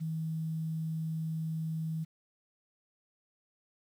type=tone with quantisation; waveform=sine; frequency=160 Hz; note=D#3; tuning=49 cents sharp; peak=-32 dBFS; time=0-2.05 s; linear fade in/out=20 ms; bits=10; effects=none